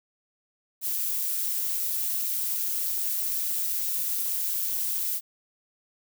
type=noise with amplitude modulation; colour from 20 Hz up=violet; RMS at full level=-26 dBFS; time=0.81-5.21 s; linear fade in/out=50 ms; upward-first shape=sine; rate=184 Hz; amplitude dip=50%; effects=none